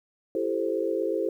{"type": "chord", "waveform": "sine", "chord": "A minor seventh", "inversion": "second", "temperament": "equal with one note detuned", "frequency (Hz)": [335.2, 392, 440, 523.3], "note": ["E4", "G4", "A4", "C5"], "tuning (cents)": [29, 0, 0, 0], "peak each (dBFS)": -30, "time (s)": [0.35, 1.29], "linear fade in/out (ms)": 2, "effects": ["10-bit"]}